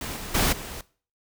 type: noise with level steps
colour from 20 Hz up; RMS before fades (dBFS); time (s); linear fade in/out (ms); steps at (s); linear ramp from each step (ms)
pink; -33 / -36 / -22 / -37; 0.01-0.81; 2; 0.16 / 0.34 / 0.52; 10
effects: noise-tail reverb RT60 0.4 s tail -19 dB re dry